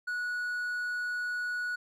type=tone; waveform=triangle; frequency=1465 Hz; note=F#6; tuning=18 cents flat; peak=-29 dBFS; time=0.07-1.76 s; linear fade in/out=10 ms; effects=none